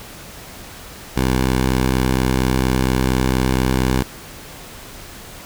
10% pulse tone with vibrato, 64.3 Hz, C2, 30 cents flat, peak -7 dBFS, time 1.16-4.03 s, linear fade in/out 10 ms, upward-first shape sine, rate 4.4 Hz, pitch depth 11 cents each way, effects pink hiss -37 dBFS RMS until 5.45 s

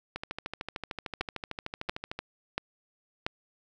two click trains, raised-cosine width 0.3 ms, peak -13 / -19 dBFS, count 4 / 28, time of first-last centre 1.21-3.265 / 0.16-2.19 s, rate 1.46 / 13.3 Hz, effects none

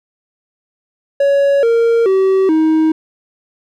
triangle tone with pitch steps, 560 / 462.8 / 382.5 / 316.1 Hz, C#5 / A#4 / G4 / D#4, +18 / -13 / -42 / +27 cents, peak -7 dBFS, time 1.2-2.92 s, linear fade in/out 5 ms, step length 430 ms, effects none

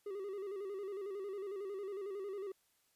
triangle tone with vibrato, 395.3 Hz, G4, 15 cents sharp, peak -38 dBFS, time 0.06-2.52 s, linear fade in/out 5 ms, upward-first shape square, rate 11 Hz, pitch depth 66 cents each way, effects white hiss -75 dBFS RMS until 2.95 s + resampled to 32000 Hz

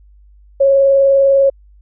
sine tone with vibrato, 548 Hz, C#5, 20 cents flat, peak -7 dBFS, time 0.6-1.5 s, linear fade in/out 10 ms, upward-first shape sine, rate 20 Hz, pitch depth 20 cents each way, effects added 50 Hz sine -42 dBFS peak until 1.81 s

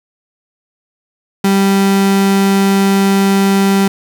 35% pulse tone, 196 Hz, G3, in tune, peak -7 dBFS, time 1.44-3.88 s, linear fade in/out 5 ms, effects 8-bit

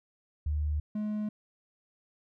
sine / triangle tone pair in turn, 75 / 211.6 Hz, D2 / G#3, +37 / +33 cents, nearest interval octave + tritone, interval 1796 cents, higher second, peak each -27 / -28 dBFS, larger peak first, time 0.46-0.8 / 0.95-1.29 s, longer neither, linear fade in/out 5 ms, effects none

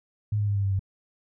sine tone with pitch steps, 105.3 / 103.43 / 101.6 / 99.79 / 98.02 / 96.28 Hz, G#2 / G#2 / G#2 / G2 / G2 / G2, +24 / -7 / -38 / +31 / 0 / -31 cents, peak -22 dBFS, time 0.32-0.794 s, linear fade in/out 5 ms, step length 79 ms, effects none

